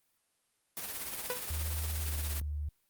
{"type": "noise with tremolo", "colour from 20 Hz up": "white", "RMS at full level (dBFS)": -37, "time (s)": [0.77, 2.4], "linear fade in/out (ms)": 0, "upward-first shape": "triangle", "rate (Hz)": 17, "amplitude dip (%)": 50}
{"type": "tone with exponential decay", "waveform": "sawtooth", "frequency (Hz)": 496.2, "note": "B4", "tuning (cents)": 8, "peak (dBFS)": -27, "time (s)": [1.3, 1.46], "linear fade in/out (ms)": 0, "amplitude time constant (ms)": 34}
{"type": "tone with pitch glide", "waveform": "sine", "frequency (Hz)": [77.78, 73.93], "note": ["D#2", "D2"], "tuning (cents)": [0, 12], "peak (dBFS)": -33, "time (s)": [1.5, 2.69], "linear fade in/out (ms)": 5, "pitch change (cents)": -88, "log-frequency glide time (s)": [1.95, 2.38]}
{"effects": ["white hiss -75 dBFS RMS until 2.89 s", "Opus 32 kbps"]}